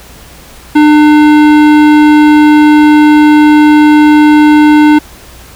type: tone with hard clipping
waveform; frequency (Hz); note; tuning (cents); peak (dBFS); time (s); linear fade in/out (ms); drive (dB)
sine; 300; D4; +37; -3; 0.75-4.99; 10; 16
effects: added 60 Hz sine -37 dBFS peak until 5.55 s + pink hiss -34 dBFS RMS until 5.55 s